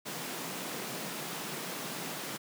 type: high-pass noise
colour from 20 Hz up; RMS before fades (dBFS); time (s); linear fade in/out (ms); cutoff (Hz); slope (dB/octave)
pink; -39; 0.05-2.38; 20; 140; 48
effects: none